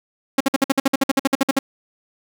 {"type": "tone bursts", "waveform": "sawtooth", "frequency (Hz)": 271.3, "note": "C#4", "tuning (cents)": -37, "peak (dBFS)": -9, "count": 16, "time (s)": [0.38, 1.59], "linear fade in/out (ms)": 5, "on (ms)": 25, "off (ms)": 54, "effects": []}